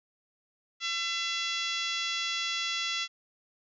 harmonic tone, 675 Hz, E5, 41 cents sharp, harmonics 2 / 3 / 4 / 5 / 6 / 7 / 8 / 9 / 10, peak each -39 / -37 / -36 / -34 / -40 / -41 / -42 / -43 / -48 dBFS, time 0.8-3.08 s, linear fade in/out 50 ms, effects none

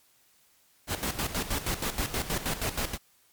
pink noise with tremolo, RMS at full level -29 dBFS, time 0.87-2.98 s, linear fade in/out 50 ms, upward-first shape square, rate 6.3 Hz, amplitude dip 70%, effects white hiss -64 dBFS RMS until 3.32 s + MP3 96 kbps

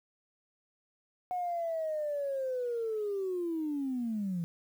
sine linear sweep, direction down, 731 to 164 Hz, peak -30 dBFS, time 1.31-4.44 s, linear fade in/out 0 ms, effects tanh soft clip ceiling -26 dBFS + 10-bit

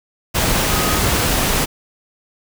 sine tone in noise, 1257 Hz, D#6, 17 cents sharp, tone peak -26 dBFS, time 0.69-1.01 s, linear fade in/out 20 ms, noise pink, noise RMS -17 dBFS, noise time 0.34-1.66 s, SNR -12 dB, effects none

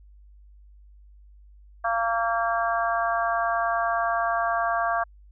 harmonic tone, 229.6 Hz, A#3, 26 cents flat, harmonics 3 / 4 / 5 / 6 / 7, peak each -25 / -33 / -27 / -33 / -30 dBFS, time 1.84-5.04 s, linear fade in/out 10 ms, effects added 50 Hz sine -48 dBFS peak until 5.31 s

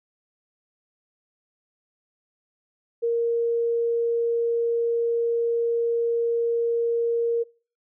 sine tone, 466.6 Hz, A#4, 2 cents sharp, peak -20 dBFS, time 3.02-7.44 s, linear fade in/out 20 ms, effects noise-tail reverb RT60 0.4 s tail -24 dB re dry

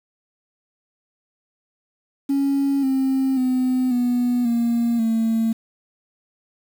sine tone with pitch steps, 277.2 / 265.9 / 255.1 / 244.7 / 234.7 / 225.2 Hz, C#4 / C4 / C4 / B3 / A#3 / A3, 0 / +28 / -44 / -16 / +12 / +40 cents, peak -15 dBFS, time 2.29-5.53 s, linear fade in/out 10 ms, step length 540 ms, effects tanh soft clip ceiling -15 dBFS + 7-bit

